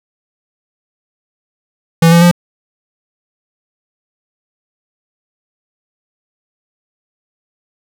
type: tone with pitch steps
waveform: square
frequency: 165.7 / 170.06 / 174.54 Hz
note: E3 / F3 / F3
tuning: +9 / -46 / -1 cents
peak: -5 dBFS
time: 2.02-2.314 s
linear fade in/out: 5 ms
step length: 98 ms
effects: none